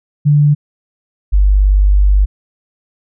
sine tone pair in turn, 146.83 / 49.27 Hz, D3 / G1, 0 / +10 cents, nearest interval octave + perfect fifth, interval 1890 cents, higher first, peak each -6 dBFS, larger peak neither, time 0.25-0.55 / 1.32-2.26 s, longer second, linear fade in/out 20 ms, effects none

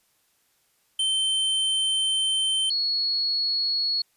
square / sine tone pair in turn, 3100 / 4351 Hz, G7 / C#8, -20 / -33 cents, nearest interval tritone, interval 587 cents, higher second, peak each -22 dBFS, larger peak neither, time 0.99-2.7 / 2.7-4.02 s, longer first, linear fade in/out 5 ms, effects white hiss -67 dBFS RMS until 4.16 s + resampled to 32000 Hz

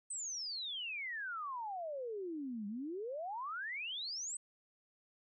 sine exponential two-way sweep, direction down then up, 8372 to 197.7 to 8372 Hz, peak -39 dBFS, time 0.1-4.37 s, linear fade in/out 5 ms, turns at 2.67 s, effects none

